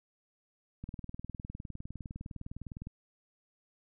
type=click train; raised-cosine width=5 ms; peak=-29 dBFS; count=41; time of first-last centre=0.84-2.87 s; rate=19.7 Hz; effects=none